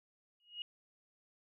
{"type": "tone with exponential growth", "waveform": "sine", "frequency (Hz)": 2881, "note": "F#7", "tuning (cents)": -47, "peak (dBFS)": -36, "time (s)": [0.4, 0.62], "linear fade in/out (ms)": 1, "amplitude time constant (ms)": 46, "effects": []}